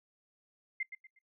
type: tone with echo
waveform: sine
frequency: 2093 Hz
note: C7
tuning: in tune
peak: -32 dBFS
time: 0.8-0.83 s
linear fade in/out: 5 ms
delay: 120 ms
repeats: 3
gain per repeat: -10 dB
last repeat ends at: 1.19 s
effects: noise-tail reverb RT60 0.1 s tail -20 dB re dry